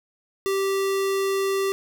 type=tone; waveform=square; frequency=390 Hz; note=G4; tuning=9 cents flat; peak=-22 dBFS; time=0.46-1.72 s; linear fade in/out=0 ms; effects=none